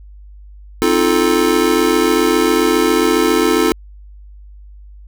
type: chord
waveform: square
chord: F dominant seventh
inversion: second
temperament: just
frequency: 261.9 / 314.3 / 349.2 / 436.5 Hz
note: C4 / Eb4 / F4 / A4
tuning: +2 / +18 / 0 / -14 cents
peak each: -20 / -18 / -17 / -17 dBFS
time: 0.82-3.72 s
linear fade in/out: 0 ms
effects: added 50 Hz sine -35 dBFS peak until 5.07 s